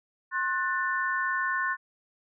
sine chord, F# diminished, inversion second, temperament just, 1065.6 / 1480 / 1776 Hz, C6 / F#6 / A6, +31 / 0 / +16 cents, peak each -30 dBFS, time 0.31-1.77 s, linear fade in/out 50 ms, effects none

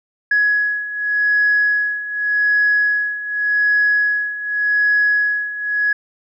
sine beating tone pair, 1677 / 1677.86 Hz, G#6 / G#6, +16 / +17 cents, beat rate 0.86 Hz, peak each -19 / -15 dBFS, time 0.31-5.93 s, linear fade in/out 5 ms, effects tanh soft clip ceiling -7 dBFS

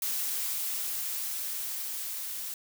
blue noise with level ramp, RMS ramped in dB -31 to -37 dBFS, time 0.02-2.54 s, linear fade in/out 2 ms, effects none

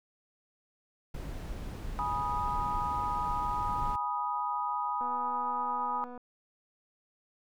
brown noise, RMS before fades -38 dBFS, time 1.14-3.96 s, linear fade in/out 5 ms
sine chord, G# minor, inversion none, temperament equal with one note detuned, 830.6 / 975.3 / 1244.5 Hz, G#5 / B5 / D#6, 0 / -22 / 0 cents, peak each -36 / -33 / -34 dBFS, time 1.99-6.04 s, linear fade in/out 0 ms
click train, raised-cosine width 1 ms, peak -33 dBFS, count 288, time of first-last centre 5.01-6.177 s, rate 246 Hz
effects none

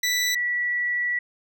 20% pulse / sine tone pair in turn, 1974 / 1947.9 Hz, B6 / B6, -1 / -24 cents, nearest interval unison, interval 23 cents, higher first, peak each -16 / -22 dBFS, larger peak first, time 0.03-0.35 / 0.35-1.19 s, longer second, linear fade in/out 5 ms, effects none

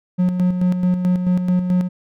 triangle tone with tremolo, 180.8 Hz, F#3, 40 cents flat, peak -11 dBFS, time 0.18-1.89 s, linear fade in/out 20 ms, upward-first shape square, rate 4.6 Hz, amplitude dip 50%, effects none

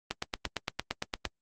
click train, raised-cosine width 0.2 ms, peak -12 dBFS, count 11, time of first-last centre 0.11-1.253 s, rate 8.75 Hz, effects Opus 32 kbps

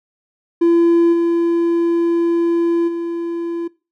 triangle tone with level steps, 338.8 Hz, E4, 48 cents sharp, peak -7 / -11 / -18 dBFS, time 0.61-3.68 s, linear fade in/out 10 ms, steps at 1.12 / 2.87 s, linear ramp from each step 20 ms, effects noise-tail reverb RT60 0.3 s tail -22 dB re dry + tanh soft clip ceiling -3 dBFS

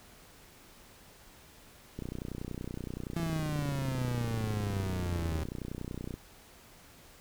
click train, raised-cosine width 3 ms, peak -25 dBFS, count 128, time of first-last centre 1.99-6.14 s, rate 30.6 Hz
35% pulse exponential sweep, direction down, 170 to 77.78 Hz, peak -30 dBFS, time 3.16-5.44 s, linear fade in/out 5 ms
effects pink hiss -56 dBFS RMS until 7.2 s

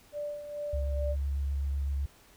sine tone with tremolo, 587.3 Hz, D5, in tune, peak -32 dBFS, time 0.12-1.16 s, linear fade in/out 50 ms, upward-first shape sine, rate 2.3 Hz, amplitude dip 60%
sine tone with vibrato, 69.7 Hz, C#2, 10 cents sharp, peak -28 dBFS, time 0.73-2.06 s, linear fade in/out 5 ms, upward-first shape sine, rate 7.9 Hz, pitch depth 16 cents each way
effects pink hiss -59 dBFS RMS until 2.36 s

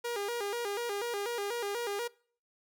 sawtooth tone with vibrato, 438.8 Hz, A4, 5 cents flat, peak -29 dBFS, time 0.04-2.08 s, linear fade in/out 10 ms, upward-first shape square, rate 4.1 Hz, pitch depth 140 cents each way, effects noise-tail reverb RT60 0.5 s tail -24 dB re dry

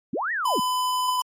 sine linear two-way sweep, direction up then down, 164.81 to 1944 to 164.81 Hz, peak -24 dBFS, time 0.13-0.6 s, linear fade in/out 5 ms, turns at 0.32 s
square tone, 1006 Hz, B5, 32 cents sharp, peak -23 dBFS, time 0.45-1.22 s, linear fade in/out 5 ms
effects AAC 48 kbps

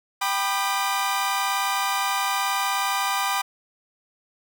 sawtooth chord, G major, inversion none, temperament equal with one note detuned, 784 / 987.8 / 1205.6 Hz, G5 / B5 / D6, 0 / 0 / +45 cents, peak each -23 dBFS, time 0.21-3.42 s, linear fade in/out 10 ms, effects none

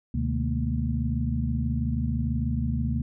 sine tone cluster, 73.1 / 126.2 / 152.4 / 214.8 / 233.2 Hz, D2 / B2 / D#3 / A3 / A#3, -7 / +38 / -36 / -41 / +1 cents, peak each -28 / -29 / -34 / -35 / -30 dBFS, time 0.14-3.02 s, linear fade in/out 5 ms, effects none

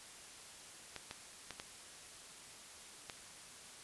clicks, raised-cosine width 0.2 ms, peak -26 dBFS, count 5, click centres 0.963 / 1.111 / 1.507 / 1.599 / 3.098 s, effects white hiss -54 dBFS RMS until 3.83 s + resampled to 24000 Hz

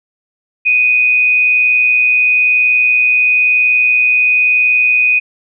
sine tone with amplitude modulation, 2489 Hz, D#7, in tune, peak -6 dBFS, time 0.65-5.2 s, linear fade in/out 20 ms, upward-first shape sine, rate 121 Hz, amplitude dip 40%, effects none

